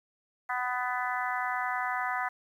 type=harmonic tone; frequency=249.3 Hz; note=B3; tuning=16 cents sharp; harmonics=3 / 4 / 5 / 6 / 7 / 8; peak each=-34 / -35 / -36 / -37 / -37 / -38 dBFS; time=0.49-2.29 s; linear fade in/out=10 ms; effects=10-bit